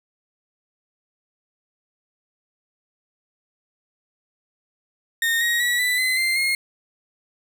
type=tone with pitch steps; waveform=35% pulse; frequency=1840 / 1887.4 / 1935.9 / 1985.8 / 2037 / 2089 / 2143 Hz; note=A#6 / A#6 / B6 / B6 / C7 / C7 / C7; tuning=-23 / +21 / -35 / +9 / -47 / -3 / +41 cents; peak=-17 dBFS; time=5.22-6.55 s; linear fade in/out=2 ms; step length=190 ms; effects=none